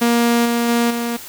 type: tone with level steps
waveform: sawtooth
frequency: 235.8 Hz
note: A#3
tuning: 20 cents sharp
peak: -9 / -12 / -10 / -16 dBFS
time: 0.01-1.17 s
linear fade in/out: 10 ms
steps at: 0.45 / 0.68 / 0.9 s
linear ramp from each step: 10 ms
effects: white hiss -35 dBFS RMS until 1.28 s